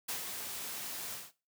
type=noise with ADSR envelope; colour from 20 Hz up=white; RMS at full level=-36 dBFS; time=0.08-1.32 s; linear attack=12 ms; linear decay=110 ms; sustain=-5 dB; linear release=200 ms; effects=noise-tail reverb RT60 0.3 s tail -18 dB re dry + high-pass 100 Hz 12 dB/octave